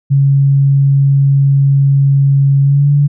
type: tone with pitch glide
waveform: sine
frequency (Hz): 138.59 to 143.73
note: C#3 to D3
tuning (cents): 0 to -37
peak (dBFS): -6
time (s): 0.1-3.08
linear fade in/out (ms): 20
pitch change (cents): +63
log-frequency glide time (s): 2.62-2.91
effects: none